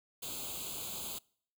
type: noise with comb filter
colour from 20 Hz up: white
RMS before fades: -41 dBFS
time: 0.22-1.19 s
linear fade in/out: 10 ms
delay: 0.27 ms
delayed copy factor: +1
effects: noise-tail reverb RT60 0.6 s tail -26 dB re dry